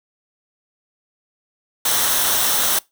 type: noise with comb filter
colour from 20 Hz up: white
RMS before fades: -18 dBFS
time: 1.85-2.79 s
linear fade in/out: 5 ms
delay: 0.42 ms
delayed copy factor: -0.5
effects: noise-tail reverb RT60 0.2 s tail -23 dB re dry